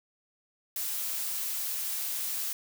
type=noise; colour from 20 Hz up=blue; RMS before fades=-33 dBFS; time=0.76-2.53 s; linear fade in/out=2 ms; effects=none